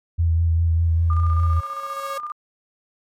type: tone with vibrato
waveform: sine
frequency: 83 Hz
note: E2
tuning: 12 cents sharp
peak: -15 dBFS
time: 0.18-1.61 s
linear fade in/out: 20 ms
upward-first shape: sine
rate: 5 Hz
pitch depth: 26 cents each way
type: tone with exponential growth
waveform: sawtooth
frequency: 550 Hz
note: C#5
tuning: 14 cents flat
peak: -24 dBFS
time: 0.66-2.18 s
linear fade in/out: 5 ms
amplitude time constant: 330 ms
type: tone with tremolo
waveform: sine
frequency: 1204 Hz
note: D6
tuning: 43 cents sharp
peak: -25 dBFS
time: 1.1-2.32 s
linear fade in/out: 2 ms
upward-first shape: square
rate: 15 Hz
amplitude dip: 50%
effects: MP3 64 kbps